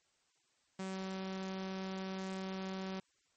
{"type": "tone", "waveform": "sawtooth", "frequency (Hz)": 190, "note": "F#3", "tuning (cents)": 46, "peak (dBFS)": -35, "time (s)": [0.79, 3], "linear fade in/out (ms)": 5, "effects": ["white hiss -75 dBFS RMS until 3.36 s", "MP3 32 kbps"]}